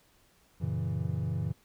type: chord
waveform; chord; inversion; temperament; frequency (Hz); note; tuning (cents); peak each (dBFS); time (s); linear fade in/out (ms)
triangle; F# dominant seventh; none; equal; 92.5 / 116.54 / 138.59 / 164.81; F#2 / A#2 / C#3 / E3; 0 / 0 / 0 / 0; -33; 0.6-1.53; 20
effects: pink hiss -65 dBFS RMS until 1.64 s